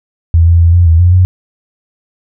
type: tone with pitch steps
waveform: sine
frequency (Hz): 83.1 / 84.8 / 84.3 / 87.5 / 81.9 / 88.5 / 91.5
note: E2 / E2 / E2 / F2 / E2 / F2 / F#2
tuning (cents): +15 / +50 / +39 / +4 / -11 / +23 / -19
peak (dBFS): -3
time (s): 0.34-1.25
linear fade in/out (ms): 0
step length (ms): 130
effects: none